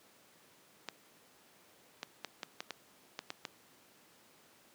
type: clicks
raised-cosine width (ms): 0.2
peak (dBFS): -21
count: 9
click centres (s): 0.887 / 2.031 / 2.247 / 2.432 / 2.605 / 2.707 / 3.191 / 3.304 / 3.452
effects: pink hiss -63 dBFS RMS until 4.74 s + high-pass 200 Hz 12 dB/octave